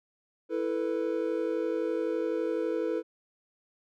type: chord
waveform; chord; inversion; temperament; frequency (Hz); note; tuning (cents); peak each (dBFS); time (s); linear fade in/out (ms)
triangle; E suspended fourth; none; equal with one note detuned; 329.6 / 442 / 493.9; E4 / A4 / B4; 0 / +8 / 0; -30; 0.49-3.03; 50
effects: none